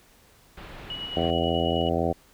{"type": "low-pass noise", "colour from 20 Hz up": "pink", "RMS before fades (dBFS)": -42, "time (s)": [0.57, 1.31], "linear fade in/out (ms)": 5, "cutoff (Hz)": 3500, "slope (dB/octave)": 24}
{"type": "tone with tremolo", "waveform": "sine", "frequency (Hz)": 2927, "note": "F#7", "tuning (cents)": -19, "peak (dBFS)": -31, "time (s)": [0.9, 1.89], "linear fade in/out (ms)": 2, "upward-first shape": "square", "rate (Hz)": 9.3, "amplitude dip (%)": 35}
{"type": "harmonic tone", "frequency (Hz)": 83.9, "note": "E2", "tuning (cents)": 31, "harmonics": [1, 2, 3, 4, 5, 6, 7, 8, 9], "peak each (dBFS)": [-31, -31, -31, -31, -31, -31, -31, -31, -31], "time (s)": [1.16, 2.13], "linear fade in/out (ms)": 10}
{"effects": ["pink hiss -57 dBFS RMS until 2.33 s"]}